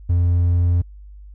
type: tone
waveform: triangle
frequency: 87.31 Hz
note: F2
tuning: in tune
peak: -11 dBFS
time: 0.09-0.82 s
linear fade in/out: 10 ms
effects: tanh soft clip ceiling -7 dBFS + added 50 Hz sine -37 dBFS peak until 1.34 s